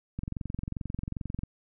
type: click train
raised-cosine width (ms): 5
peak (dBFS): -21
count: 29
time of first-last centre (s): 0.19-1.434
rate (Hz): 22.5
effects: none